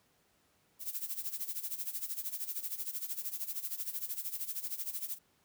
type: noise with tremolo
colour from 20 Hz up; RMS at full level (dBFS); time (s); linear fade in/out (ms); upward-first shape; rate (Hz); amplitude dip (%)
violet; -36; 0.79-5.19; 50; sine; 13; 80
effects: pink hiss -71 dBFS RMS until 5.44 s + high-pass 80 Hz 12 dB/octave